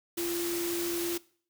sine tone in noise, 343.8 Hz, F4, 27 cents flat, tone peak -31 dBFS, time 0.17-1.18 s, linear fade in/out 10 ms, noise white, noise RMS -36 dBFS, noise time 0.17-1.18 s, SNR +2 dB, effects noise-tail reverb RT60 0.5 s tail -21 dB re dry

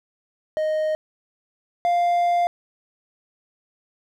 triangle tone pair in turn, 621 / 698.4 Hz, D#5 / F5, -3 / 0 cents, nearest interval major second, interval 203 cents, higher second, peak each -18 / -15 dBFS, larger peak second, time 0.57-0.95 / 1.85-2.47 s, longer second, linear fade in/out 0 ms, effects none

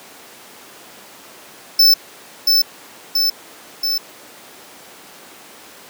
square tone with echo, 5280 Hz, E8, 2 cents sharp, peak -8 dBFS, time 1.79-1.94 s, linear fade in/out 5 ms, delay 680 ms, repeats 3, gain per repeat -3 dB, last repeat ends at 3.98 s, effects pink hiss -40 dBFS RMS until 5.89 s + high-pass 300 Hz 12 dB/octave

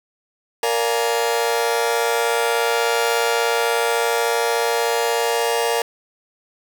sawtooth chord, Bb dominant seventh, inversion none, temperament just, 466.2 / 582.7 / 699.2 / 839.1 Hz, Bb4 / D5 / F5 / Ab5, 0 / -14 / +2 / +18 cents, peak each -16 / -22 / -21 / -22 dBFS, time 0.63-5.82 s, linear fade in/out 2 ms, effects none

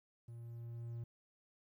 triangle tone with level ramp, 117.3 Hz, A#2, 11 cents sharp, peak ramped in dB -46 to -39 dBFS, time 0.28-1.04 s, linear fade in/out 5 ms, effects 13-bit

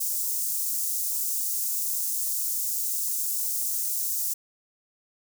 white high-pass noise, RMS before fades -28 dBFS, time 0-4.34 s, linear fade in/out 10 ms, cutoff 6300 Hz, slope 24 dB/octave, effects none

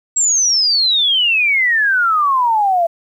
sine exponential sweep, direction down, 7700 to 659.3 Hz, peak -11 dBFS, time 0.16-2.87 s, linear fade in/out 10 ms, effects 8-bit

